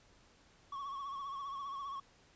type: tone with vibrato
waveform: triangle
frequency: 1108.7 Hz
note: C#6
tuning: in tune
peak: -38 dBFS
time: 0.72-2 s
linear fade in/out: 5 ms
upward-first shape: triangle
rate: 15 Hz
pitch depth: 65 cents each way
effects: pink hiss -65 dBFS RMS until 2.35 s + resampled to 16000 Hz